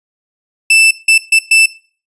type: tone bursts at uneven times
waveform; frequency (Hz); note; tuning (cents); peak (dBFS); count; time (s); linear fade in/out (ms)
40% pulse; 2650; E7; +9; -4; 4; 0.7-0.91 / 1.08-1.18 / 1.32-1.39 / 1.51-1.66; 5
effects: noise-tail reverb RT60 0.4 s tail -18 dB re dry + resampled to 24000 Hz